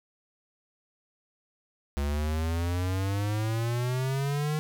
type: exponential sweep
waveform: square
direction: up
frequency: 70 to 154.6 Hz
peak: -27 dBFS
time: 1.97-4.59 s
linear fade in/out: 0 ms
effects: none